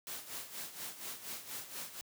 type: noise with tremolo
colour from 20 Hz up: white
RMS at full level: -42 dBFS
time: 0.07-2.01 s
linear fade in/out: 0 ms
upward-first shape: sine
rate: 4.2 Hz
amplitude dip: 70%
effects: high-pass 100 Hz 12 dB/octave